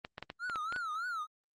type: clicks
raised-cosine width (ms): 0.3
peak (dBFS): -24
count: 8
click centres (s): 0.049 / 0.181 / 0.226 / 0.301 / 0.498 / 0.558 / 0.725 / 0.762
type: tone with vibrato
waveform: triangle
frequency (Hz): 1346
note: E6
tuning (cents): +36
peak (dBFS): -33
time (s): 0.39-1.27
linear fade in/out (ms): 50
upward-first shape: triangle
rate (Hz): 3.3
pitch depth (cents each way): 190
effects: Opus 24 kbps